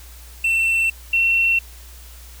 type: tone pair in turn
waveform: triangle / sine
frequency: 2692 / 2714 Hz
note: E7 / E7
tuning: +36 / +50 cents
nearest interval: unison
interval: 14 cents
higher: second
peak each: -14 dBFS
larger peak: neither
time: 0.44-0.9 / 1.13-1.59 s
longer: neither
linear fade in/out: 5 ms
effects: added 60 Hz sine -39 dBFS peak until 2.4 s + white hiss -45 dBFS RMS until 2.4 s